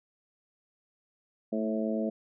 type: harmonic tone with a mistuned harmonic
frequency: 108.9 Hz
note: A2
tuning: 17 cents flat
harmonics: 2 / 3 / 4 / 5 / 6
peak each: -30 / -36 / -37 / -36 / -36 dBFS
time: 1.52-2.1 s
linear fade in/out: 10 ms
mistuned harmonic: 2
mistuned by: +24 cents
effects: none